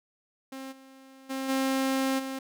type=tone with level steps; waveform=sawtooth; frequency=266.4 Hz; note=C4; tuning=31 cents sharp; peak=-34 / -46 / -27 / -21 / -29 dBFS; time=0.52-2.39 s; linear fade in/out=5 ms; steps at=0.71 / 1.29 / 1.48 / 2.18 s; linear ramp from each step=20 ms; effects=none